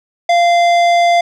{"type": "tone with tanh clipping", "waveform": "sine", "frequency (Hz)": 692, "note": "F5", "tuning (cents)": -16, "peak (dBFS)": -10, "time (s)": [0.29, 1.21], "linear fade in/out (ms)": 5, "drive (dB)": 15, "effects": []}